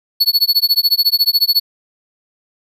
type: tone with tremolo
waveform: square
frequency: 4415 Hz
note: C#8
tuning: 8 cents flat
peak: -8 dBFS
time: 0.2-1.6 s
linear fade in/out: 10 ms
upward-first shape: sine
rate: 14 Hz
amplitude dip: 100%
effects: none